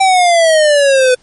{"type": "exponential sweep", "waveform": "square", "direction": "down", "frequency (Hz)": [780, 497.9], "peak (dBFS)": -7, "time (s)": [0, 1.15], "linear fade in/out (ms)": 10, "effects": ["pink hiss -51 dBFS RMS until 1.22 s", "MP3 48 kbps"]}